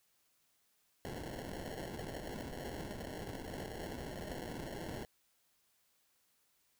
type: noise with sample-and-hold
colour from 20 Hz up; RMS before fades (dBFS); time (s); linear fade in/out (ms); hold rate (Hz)
white; -44; 1.05-5.05; 0; 1225
effects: white hiss -75 dBFS RMS until 6.79 s